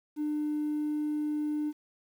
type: tone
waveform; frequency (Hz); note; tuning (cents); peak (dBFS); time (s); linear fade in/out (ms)
triangle; 300.1; D4; +38; -25; 0.16-1.73; 50
effects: tanh soft clip ceiling -25 dBFS + 10-bit